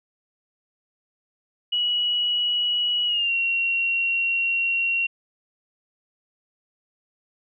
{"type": "tone with pitch glide", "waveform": "sine", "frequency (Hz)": [2923, 2743], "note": ["F#7", "F7"], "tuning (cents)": [-22, -32], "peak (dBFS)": -20, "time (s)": [1.72, 5.07], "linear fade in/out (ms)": 10, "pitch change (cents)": -110, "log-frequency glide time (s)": [3.06, 3.33], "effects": []}